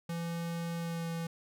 square tone with pitch glide, 168.6 to 166.57 Hz, E3 to E3, +39 to +18 cents, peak -35 dBFS, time 0.09-1.27 s, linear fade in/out 5 ms, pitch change -21 cents, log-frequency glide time 0.76-1.09 s, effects none

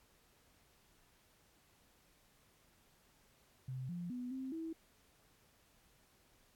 sine tone with pitch steps, 129.6 / 174.6 / 247.6 / 262.7 / 325 Hz, C3 / F3 / B3 / C4 / E4, -16 / 0 / +5 / +7 / -24 cents, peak -40 dBFS, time 3.68-4.73 s, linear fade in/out 5 ms, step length 210 ms, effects pink hiss -70 dBFS RMS until 6.55 s + AAC 64 kbps

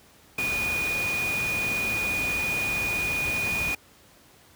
sine tone in noise, 2458 Hz, D#7, 22 cents flat, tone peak -25 dBFS, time 0.38-3.75 s, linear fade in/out 5 ms, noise pink, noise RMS -33 dBFS, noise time 0.38-3.75 s, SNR +5 dB, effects pink hiss -55 dBFS RMS until 4.55 s + high-pass 60 Hz 12 dB/octave

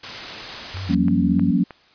white noise, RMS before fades -31 dBFS, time 0.03-0.95 s, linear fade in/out 5 ms
sine tone with vibrato, 87.31 Hz, F2, in tune, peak -27 dBFS, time 0.74-1.51 s, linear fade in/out 5 ms, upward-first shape sine, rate 3.2 Hz, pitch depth 170 cents each way
click train, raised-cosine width 0.5 ms, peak -21 dBFS, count 4, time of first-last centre 0.77-1.708 s, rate 3.2 Hz
sine chord, G half-diminished seventh, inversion third, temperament equal with one note detuned, 174.61 / 191.19 / 233.1 / 277.2 Hz, F3 / G3 / Bb3 / Db4, 0 / -43 / 0 / 0 cents, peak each -21 dBFS, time 0.89-1.64 s, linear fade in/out 10 ms
effects white hiss -54 dBFS RMS until 1.94 s + resampled to 11025 Hz

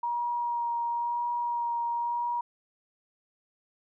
sine tone with vibrato, 949 Hz, A#5, 31 cents sharp, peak -27 dBFS, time 0.03-2.41 s, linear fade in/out 5 ms, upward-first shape sine, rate 0.98 Hz, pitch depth 13 cents each way, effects none

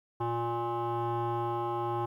sine tone with frequency modulation, 588 Hz, D5, 2 cents sharp, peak -27 dBFS, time 0.2-2.06 s, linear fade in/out 10 ms, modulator 235 Hz, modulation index 2.1, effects tanh soft clip ceiling -27 dBFS + 11-bit

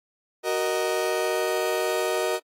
35% pulse chord, D# minor, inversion first, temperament just, 373.4 / 466.7 / 622.3 Hz, F#4 / A#4 / D#5, +16 / +2 / 0 cents, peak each -26 dBFS, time 0.43-2.4 s, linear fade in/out 50 ms, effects AAC 48 kbps

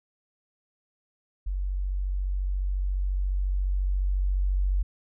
sine tone with level ramp, 47.15 Hz, F#1, 33 cents sharp, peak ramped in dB -26 to -21 dBFS, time 1.46-4.83 s, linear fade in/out 10 ms, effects none

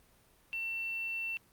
sine tone with quantisation, 2700 Hz, E7, 41 cents sharp, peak -34 dBFS, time 0.53-1.37 s, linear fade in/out 0 ms, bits 9, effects pink hiss -65 dBFS RMS until 1.52 s + Opus 32 kbps

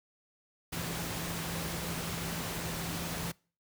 sine tone in noise, 167.8 Hz, E3, 31 cents sharp, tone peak -40 dBFS, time 0.72-3.32 s, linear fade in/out 10 ms, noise pink, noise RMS -37 dBFS, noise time 0.72-3.32 s, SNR -6 dB, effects noise-tail reverb RT60 0.4 s tail -25 dB re dry + high-pass 60 Hz 12 dB/octave

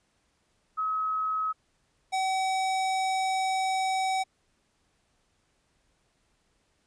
sine / square tone pair in turn, 1279 / 760.5 Hz, D#6 / F#5, +47 / +47 cents, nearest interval major sixth, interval 900 cents, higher first, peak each -26 / -26 dBFS, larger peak neither, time 0.77-1.53 / 2.12-4.24 s, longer second, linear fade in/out 20 ms, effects pink hiss -71 dBFS RMS until 6.86 s + resampled to 22050 Hz

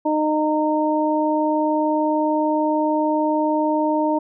harmonic tone, 306.7 Hz, D#4, 25 cents flat, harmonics 1 / 2 / 3, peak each -20 / -22 / -22 dBFS, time 0.05-4.19 s, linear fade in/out 10 ms, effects none

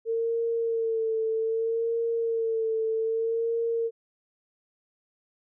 sine tone with vibrato, 452.9 Hz, A#4, 50 cents flat, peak -24 dBFS, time 0.05-3.91 s, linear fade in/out 50 ms, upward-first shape sine, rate 0.63 Hz, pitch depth 34 cents each way, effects none

